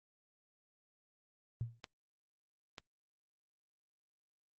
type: tone with exponential decay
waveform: sine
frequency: 116.2 Hz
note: A#2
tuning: 5 cents flat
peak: -32 dBFS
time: 1.61-1.8 s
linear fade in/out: 0 ms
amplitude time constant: 41 ms
type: clicks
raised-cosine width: 0.2 ms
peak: -28 dBFS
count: 2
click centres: 1.842 / 2.782 s
effects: Opus 32 kbps